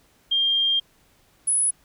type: tone pair in turn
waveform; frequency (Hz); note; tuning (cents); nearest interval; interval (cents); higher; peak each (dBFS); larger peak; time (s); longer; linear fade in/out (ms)
sine; 3201 / 10163; G7 / D#9; +36 / +36; octave + minor sixth; 2000; second; -18; neither; 0.31-0.8 / 1.47-1.71; first; 10
effects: pink hiss -60 dBFS RMS until 1.84 s